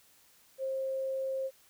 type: tone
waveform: sine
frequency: 532 Hz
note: C5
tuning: 29 cents sharp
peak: -31 dBFS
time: 0.58-1.51 s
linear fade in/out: 50 ms
effects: white hiss -63 dBFS RMS until 1.69 s